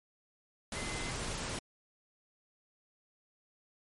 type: tone in noise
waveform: sine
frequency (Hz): 2060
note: C7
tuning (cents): -28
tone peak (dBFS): -44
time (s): 0.76-1.11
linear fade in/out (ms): 2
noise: pink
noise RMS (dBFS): -38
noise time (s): 0.72-1.59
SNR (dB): -9
effects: MP3 48 kbps